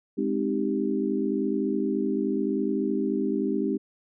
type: chord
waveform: sine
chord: Ab major seventh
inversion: none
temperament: equal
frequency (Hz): 207.7 / 261.6 / 311.1 / 392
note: Ab3 / C4 / Eb4 / G4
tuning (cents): 0 / 0 / 0 / 0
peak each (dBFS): -29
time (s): 0.17-3.78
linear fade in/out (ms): 20
effects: none